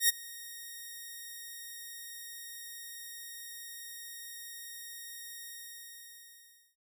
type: tone with ADSR envelope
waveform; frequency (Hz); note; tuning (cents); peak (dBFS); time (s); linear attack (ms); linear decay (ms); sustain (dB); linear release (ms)
5% pulse; 1864.7; A#6; 0; -10; 0-6.76; 88; 20; -23; 1300
effects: none